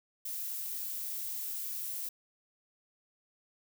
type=noise; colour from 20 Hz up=violet; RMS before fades=-38 dBFS; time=0.25-2.09 s; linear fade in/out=5 ms; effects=none